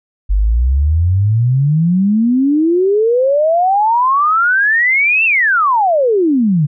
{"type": "exponential two-way sweep", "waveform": "sine", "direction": "up then down", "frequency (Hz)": [46.7, 2729, 138.9], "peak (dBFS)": -9, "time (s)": [0.29, 6.67], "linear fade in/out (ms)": 20, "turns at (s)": 5.25, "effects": []}